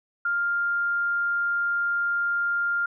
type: tone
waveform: sine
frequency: 1400 Hz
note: F6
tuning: 4 cents sharp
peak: -22 dBFS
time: 0.25-2.86 s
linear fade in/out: 5 ms
effects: none